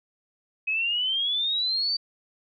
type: exponential sweep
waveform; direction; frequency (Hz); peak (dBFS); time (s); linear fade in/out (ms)
sine; up; 2533 to 4643; -23; 0.67-1.97; 10
effects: none